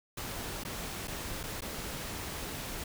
pink noise with dropouts, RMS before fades -39 dBFS, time 0.17-2.84 s, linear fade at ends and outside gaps 5 ms, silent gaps 0.637-0.649 / 1.074-1.079 / 1.432-1.436 / 1.608-1.619 s, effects none

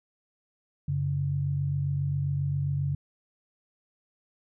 sine tone pair together, 93.5 / 140.94 Hz, F#2 / C#3, +19 / +29 cents, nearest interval perfect fifth, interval 710 cents, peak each -32 / -26 dBFS, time 0.88-2.95 s, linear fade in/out 5 ms, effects none

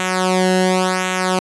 sawtooth tone with flanger, 185 Hz, F#3, in tune, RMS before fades -17 dBFS, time 0-1.39 s, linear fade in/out 0 ms, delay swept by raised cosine 0.2 to 0.86 ms, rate 0.92 Hz, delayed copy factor -0.8, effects resampled to 24000 Hz

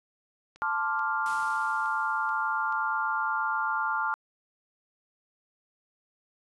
click train, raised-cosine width 0.2 ms, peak -34 dBFS, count 6, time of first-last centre 0.56-2.725 s, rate 2.31 Hz
sine chord, D minor seventh, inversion second, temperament equal, 880 / 1046.5 / 1174.7 / 1396.9 Hz, A5 / C6 / D6 / F6, 0 / 0 / 0 / 0 cents, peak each -31 / -35 / -33 / -29 dBFS, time 0.62-4.14 s, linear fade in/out 0 ms
white noise with exponential decay, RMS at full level -43 dBFS, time 1.26-3.15 s, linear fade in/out 0 ms, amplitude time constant 410 ms
effects resampled to 24000 Hz

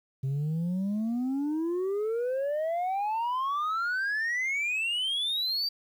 sine exponential sweep, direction up, 130.8 to 4699 Hz, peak -24 dBFS, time 0.23-5.69 s, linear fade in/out 10 ms, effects tanh soft clip ceiling -26 dBFS + 10-bit

